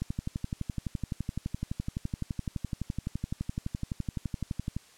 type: click train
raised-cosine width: 5 ms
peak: -19 dBFS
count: 57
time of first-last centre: 0.02-4.766 s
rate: 11.8 Hz
effects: white hiss -57 dBFS RMS until 4.97 s + low-pass 9000 Hz 12 dB/octave